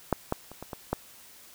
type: clicks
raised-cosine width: 1 ms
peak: -9 / -12 / -29 / -24 / -21 / -12 dBFS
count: 6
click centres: 0.127 / 0.324 / 0.516 / 0.626 / 0.732 / 0.93 s
effects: white hiss -52 dBFS RMS until 1.54 s